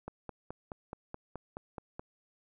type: click train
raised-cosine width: 1 ms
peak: -26 dBFS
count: 10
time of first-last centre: 0.08-1.995 s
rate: 4.7 Hz
effects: none